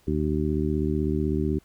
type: harmonic tone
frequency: 76 Hz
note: D#2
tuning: 40 cents flat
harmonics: 1 / 2 / 3 / 4 / 5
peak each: -28 / -29 / -29 / -29 / -29 dBFS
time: 0.07-1.59 s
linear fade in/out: 10 ms
effects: pink hiss -61 dBFS RMS until 1.64 s